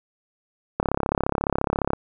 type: click train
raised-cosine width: 1 ms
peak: -7 dBFS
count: 40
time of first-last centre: 0.8-1.934 s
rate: 34.4 Hz
effects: none